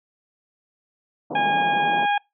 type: band-pass noise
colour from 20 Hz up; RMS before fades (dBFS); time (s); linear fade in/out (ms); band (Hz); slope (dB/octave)
pink; -31; 1.3-2.06; 10; 160 to 970; 48
type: harmonic tone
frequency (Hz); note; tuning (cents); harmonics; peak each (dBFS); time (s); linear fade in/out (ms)
819; G#5; -24; 1 / 2 / 3 / 4; -19 / -26 / -29 / -33; 1.35-2.18; 5
effects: noise-tail reverb RT60 0.2 s tail -24 dB re dry